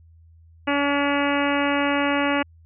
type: harmonic tone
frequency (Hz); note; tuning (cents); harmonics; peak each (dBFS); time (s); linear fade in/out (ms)
284.5; C#4; +45; 1 / 2 / 3 / 4 / 5 / 6 / 7 / 8 / 9 / 10; -23 / -26 / -28 / -29 / -30 / -31 / -31 / -32 / -33 / -33; 0.67-2.43; 10
effects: added 82 Hz sine -48 dBFS peak until 2.65 s